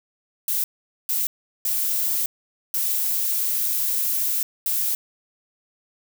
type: noise bursts at uneven times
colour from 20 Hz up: violet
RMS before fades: -23 dBFS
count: 5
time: 0.48-0.64 / 1.09-1.27 / 1.65-2.26 / 2.74-4.43 / 4.66-4.95 s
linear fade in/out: 2 ms
effects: none